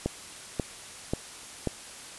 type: click train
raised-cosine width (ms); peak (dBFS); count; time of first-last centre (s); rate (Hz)
2; -13; 4; 0.06-1.673; 1.86
effects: white hiss -44 dBFS RMS until 2.18 s + resampled to 24000 Hz